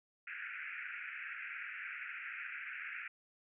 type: band-pass noise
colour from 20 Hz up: pink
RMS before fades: -45 dBFS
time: 0.27-3.08 s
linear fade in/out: 5 ms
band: 1400 to 2600 Hz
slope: 96 dB/octave
effects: none